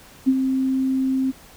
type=tone with ADSR envelope; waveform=sine; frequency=263.6 Hz; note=C4; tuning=13 cents sharp; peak=-11 dBFS; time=0.26-1.32 s; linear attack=23 ms; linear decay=52 ms; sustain=-7 dB; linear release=23 ms; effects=pink hiss -47 dBFS RMS until 1.56 s